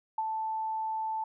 sine tone with ADSR envelope, 880 Hz, A5, in tune, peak -26 dBFS, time 0.18-1.24 s, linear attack 4 ms, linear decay 40 ms, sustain -4 dB, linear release 4 ms, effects none

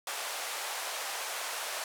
pink band-pass noise, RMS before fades -37 dBFS, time 0.07-1.84 s, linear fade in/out 2 ms, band 600 to 13000 Hz, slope 24 dB/octave, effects none

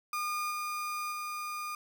35% pulse tone with level steps, 1215 Hz, D#6, 42 cents flat, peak -30 / -32 / -34 dBFS, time 0.13-1.75 s, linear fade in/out 2 ms, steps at 0.5 / 1.11 s, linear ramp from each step 20 ms, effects none

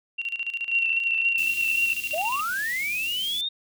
sine tone with tremolo, 2756 Hz, F7, 24 cents flat, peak -25 dBFS, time 0.18-2.41 s, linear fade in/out 10 ms, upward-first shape square, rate 14 Hz, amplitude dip 75%
sine tone with vibrato, 2716 Hz, F7, 49 cents flat, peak -22 dBFS, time 0.7-1.94 s, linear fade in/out 10 ms, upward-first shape sine, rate 3.8 Hz, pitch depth 25 cents each way
white band-stop noise, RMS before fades -38 dBFS, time 1.38-3.41 s, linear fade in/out 0 ms, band 370 to 2200 Hz, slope 48 dB/octave
sine linear sweep, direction up, 578 to 3729 Hz, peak -25 dBFS, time 2.13-3.49 s, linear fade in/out 10 ms
effects none

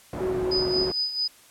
white low-pass noise, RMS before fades -33 dBFS, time 0.13-0.92 s, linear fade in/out 2 ms, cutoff 600 Hz, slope 12 dB/octave
sine tone with vibrato, 370 Hz, F#4, in tune, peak -24 dBFS, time 0.2-0.91 s, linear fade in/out 10 ms, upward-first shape sine, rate 3.5 Hz, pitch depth 11 cents each way
sine tone with tremolo, 4984 Hz, D#8, 2 cents sharp, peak -22 dBFS, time 0.51-1.28 s, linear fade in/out 10 ms, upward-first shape sine, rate 4.5 Hz, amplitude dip 65%
effects white hiss -53 dBFS RMS until 1.5 s + low-pass 12000 Hz 12 dB/octave

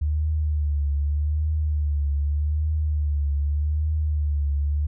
sine tone with vibrato, 74.3 Hz, D2, 21 cents sharp, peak -20 dBFS, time 0.01-4.87 s, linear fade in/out 10 ms, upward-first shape triangle, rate 0.83 Hz, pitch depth 79 cents each way, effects none

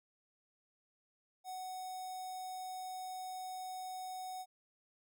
square tone with notch filter, 744 Hz, F#5, 9 cents sharp, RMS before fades -44 dBFS, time 1.44-4.46 s, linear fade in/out 50 ms, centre 2400 Hz, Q 1.2, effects none

